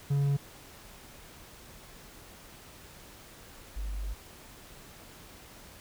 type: tone pair in turn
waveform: triangle / sine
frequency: 140.9 / 49.82 Hz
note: C#3 / G1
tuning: +29 / +29 cents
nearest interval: octave + tritone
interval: 1800 cents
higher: first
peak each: -22 / -32 dBFS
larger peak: first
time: 0.1-0.37 / 3.76-4.14 s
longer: second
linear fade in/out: 10 ms
effects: pink hiss -51 dBFS RMS until 5.8 s